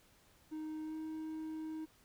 triangle tone with pitch glide, 311.1 to 314.9 Hz, D#4 to D#4, 0 to +21 cents, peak -38 dBFS, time 0.51-1.86 s, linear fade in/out 20 ms, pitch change +21 cents, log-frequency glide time 0.83-0.96 s, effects pink hiss -67 dBFS RMS until 2.04 s

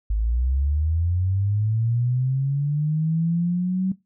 sine linear sweep, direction up, 50.5 to 190.5 Hz, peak -19 dBFS, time 0.1-3.92 s, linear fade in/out 5 ms, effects noise-tail reverb RT60 0.2 s tail -19 dB re dry

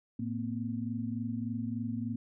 sine tone cluster, 111.4 / 230.2 / 253.6 Hz, A2 / A#3 / B3, +22 / -22 / +46 cents, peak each -38 / -35 / -38 dBFS, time 0.19-2.16 s, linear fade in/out 5 ms, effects none

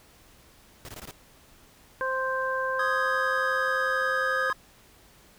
pink noise bursts, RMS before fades -41 dBFS, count 5, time 0.85-1.11 s, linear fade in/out 0 ms, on 36 ms, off 20 ms
harmonic tone, 523.3 Hz, C5, in tune, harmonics 1 / 2 / 3, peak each -30 / -30 / -30 dBFS, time 2.01-4.5 s, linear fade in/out 0 ms
triangle chord, Ab major, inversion first, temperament equal, 1046.5 / 1244.5 / 1661.2 Hz, C6 / Eb6 / Ab6, 0 / 0 / 0 cents, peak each -27 dBFS, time 2.79-4.53 s, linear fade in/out 5 ms
effects pink hiss -56 dBFS RMS until 5.38 s

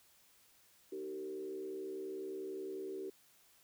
sine tone with frequency modulation, 383.4 Hz, G4, 38 cents flat, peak -40 dBFS, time 0.92-3.1 s, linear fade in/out 5 ms, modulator 71.4 Hz, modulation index 0.81, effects white hiss -67 dBFS RMS until 3.63 s

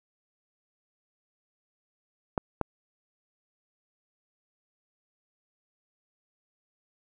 clicks, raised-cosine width 1 ms, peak -12 dBFS, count 2, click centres 2.378 / 2.613 s, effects none

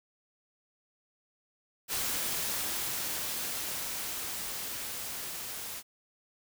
white noise with level ramp, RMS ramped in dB -32 to -40 dBFS, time 1.88-5.83 s, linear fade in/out 50 ms, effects none

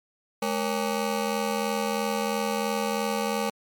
20% pulse ring-modulated tone, 341 Hz, F4, 41 cents flat, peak -17 dBFS, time 0.42-3.5 s, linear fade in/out 5 ms, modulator 129 Hz, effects MP3 96 kbps

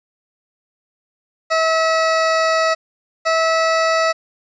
20% pulse tone pair in turn, 646 / 649.7 Hz, E5 / E5, -35 / -25 cents, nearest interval unison, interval 10 cents, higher second, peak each -9 dBFS, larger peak neither, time 1.5-2.75 / 3.25-4.13 s, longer first, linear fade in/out 20 ms, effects resampled to 16000 Hz + 8-bit

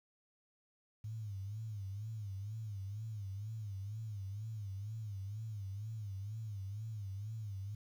sine tone with vibrato, 103.83 Hz, G#2, in tune, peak -40 dBFS, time 1.04-7.75 s, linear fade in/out 5 ms, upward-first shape sine, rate 2.1 Hz, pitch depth 130 cents each way, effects 11-bit

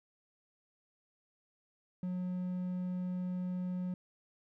triangle tone, 181.4 Hz, F#3, 34 cents flat, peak -32 dBFS, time 2.03-3.94 s, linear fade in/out 2 ms, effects none

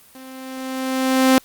sawtooth tone with level ramp, 261.6 Hz, C4, in tune, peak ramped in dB -34 to -6 dBFS, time 0.15-1.38 s, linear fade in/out 0 ms, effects white hiss -49 dBFS RMS until 1.44 s + Opus 32 kbps

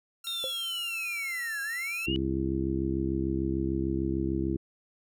5% pulse tone with pitch glide, 1366 to 1355.8 Hz, F6 to E6, -39 to +48 cents, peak -29 dBFS, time 0.24-2.06 s, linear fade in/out 5 ms, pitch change -13 cents, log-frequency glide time 0.36-1.49 s
sine linear two-way sweep, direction down then up, 3729 to 1606 to 2964 Hz, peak -31 dBFS, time 0.27-2.16 s, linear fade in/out 0 ms, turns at 1.62 s
sine tone with exponential decay, 523.3 Hz, C5, in tune, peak -30 dBFS, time 0.44-0.56 s, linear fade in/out 0 ms, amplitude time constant 25 ms
harmonic tone, 66.7 Hz, C2, 34 cents sharp, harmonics 1 / 2 / 3 / 4 / 5 / 6, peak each -34 / -35 / -35 / -35 / -30 / -39 dBFS, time 2.07-4.57 s, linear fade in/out 10 ms
effects none

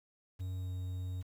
triangle tone with pitch glide, 92.5 to 91.7 Hz, F#2 to F#2, 0 to -15 cents, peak -34 dBFS, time 0.39-1.23 s, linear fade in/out 20 ms, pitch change -15 cents, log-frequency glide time 0.56-0.71 s, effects 10-bit

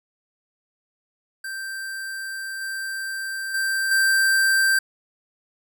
square tone with level steps, 1568 Hz, G6, in tune, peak -30 / -28 / -22 / -17 dBFS, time 1.44-4.79 s, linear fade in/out 5 ms, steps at 2.61 / 3.54 / 3.91 s, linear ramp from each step 5 ms, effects none

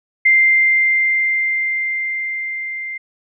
sine tone with level ramp, 2093 Hz, C7, in tune, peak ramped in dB -8 to -24 dBFS, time 0.25-2.98 s, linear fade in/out 10 ms, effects none

